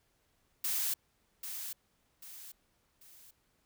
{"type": "noise with echo", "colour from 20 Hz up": "blue", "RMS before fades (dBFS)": -33, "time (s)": [0.64, 0.94], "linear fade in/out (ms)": 5, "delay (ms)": 790, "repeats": 3, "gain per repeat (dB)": -8, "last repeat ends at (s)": 3.31, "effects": ["pink hiss -74 dBFS RMS until 3.65 s"]}